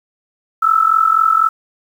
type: tone with amplitude modulation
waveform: sine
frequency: 1313 Hz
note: E6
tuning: 7 cents flat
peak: -6 dBFS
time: 0.62-1.49 s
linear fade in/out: 10 ms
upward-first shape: sine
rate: 44 Hz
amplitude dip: 80%
effects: 7-bit